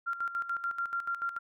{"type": "tone with tremolo", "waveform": "sine", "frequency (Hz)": 1383, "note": "F6", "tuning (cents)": -17, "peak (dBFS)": -29, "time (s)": [0.06, 1.39], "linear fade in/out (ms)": 20, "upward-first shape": "square", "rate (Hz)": 6.9, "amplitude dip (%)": 70, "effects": []}